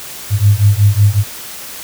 sine beating tone pair, 99.9 / 105.3 Hz, G2 / G#2, +33 / +24 cents, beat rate 5.4 Hz, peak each -10 dBFS, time 0.3-1.24 s, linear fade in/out 50 ms, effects white hiss -29 dBFS RMS until 1.83 s

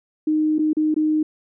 sine tone with dropouts, 308.6 Hz, D#4, 14 cents flat, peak -16 dBFS, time 0.27-1.23 s, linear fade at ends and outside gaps 5 ms, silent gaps 0.584-0.591 / 0.732-0.768 / 0.943-0.963 s, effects none

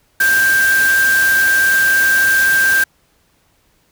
sine tone in noise, 1579 Hz, G6, 12 cents sharp, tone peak -10 dBFS, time 0.2-2.84 s, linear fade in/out 5 ms, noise white, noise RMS -22 dBFS, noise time 0.2-2.84 s, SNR +9 dB, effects pink hiss -58 dBFS RMS until 3.91 s

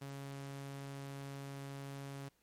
sawtooth tone, 138.59 Hz, C#3, in tune, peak -40 dBFS, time 0.01-2.29 s, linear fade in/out 10 ms, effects pink hiss -75 dBFS RMS until 2.42 s + MP3 64 kbps

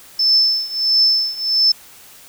sine tone with tremolo, 5274 Hz, E8, in tune, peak -9 dBFS, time 0.19-1.72 s, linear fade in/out 5 ms, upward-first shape triangle, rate 1.5 Hz, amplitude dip 90%, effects white hiss -43 dBFS RMS until 2.28 s

